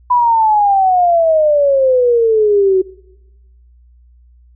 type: exponential sweep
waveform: sine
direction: down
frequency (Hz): 995 to 370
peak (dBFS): -8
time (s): 0.1-2.82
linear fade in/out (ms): 10
effects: noise-tail reverb RT60 1.0 s tail -23 dB re dry + added 60 Hz sine -43 dBFS peak until 4.55 s